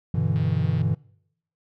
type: chord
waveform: triangle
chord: E minor seventh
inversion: first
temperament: equal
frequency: 98 / 123.47 / 146.83 / 164.81 Hz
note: G2 / B2 / D3 / E3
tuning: 0 / 0 / 0 / 0 cents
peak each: -24 dBFS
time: 0.14-0.95 s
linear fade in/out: 5 ms
type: click train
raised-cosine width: 0.3 ms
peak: -29 dBFS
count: 73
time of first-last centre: 0.36-0.816 s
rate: 158 Hz
effects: noise-tail reverb RT60 0.7 s tail -23 dB re dry